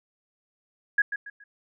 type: tone with echo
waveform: sine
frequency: 1661.2 Hz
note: G#6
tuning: in tune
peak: -17 dBFS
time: 0.98-1.02 s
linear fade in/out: 5 ms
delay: 140 ms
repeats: 3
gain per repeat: -10 dB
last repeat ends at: 1.44 s
effects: none